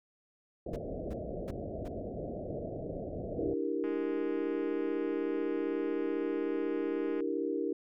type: low-pass noise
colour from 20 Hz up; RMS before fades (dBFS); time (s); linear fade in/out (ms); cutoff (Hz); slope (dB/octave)
white; -39; 0.66-3.54; 5; 680; 96
type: noise bursts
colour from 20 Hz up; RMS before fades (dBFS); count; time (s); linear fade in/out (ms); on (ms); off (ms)
brown; -39; 4; 0.73-1.882; 5; 33; 340
type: chord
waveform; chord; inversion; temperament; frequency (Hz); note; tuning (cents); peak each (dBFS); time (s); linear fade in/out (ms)
sine; E half-diminished seventh; third; equal; 293.7 / 329.6 / 392 / 466.2; D4 / E4 / G4 / Bb4; 0 / 0 / 0 / 0; -36; 3.38-7.73; 5
type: click train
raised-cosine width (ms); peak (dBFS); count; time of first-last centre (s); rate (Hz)
0.5; -33; 701; 3.84-7.205; 208
effects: none